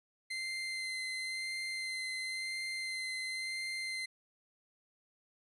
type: tone with vibrato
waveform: 30% pulse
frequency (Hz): 2073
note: C7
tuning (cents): -17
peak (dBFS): -34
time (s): 0.3-4.06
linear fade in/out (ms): 10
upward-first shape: sine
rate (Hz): 0.96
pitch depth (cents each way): 13
effects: resampled to 24000 Hz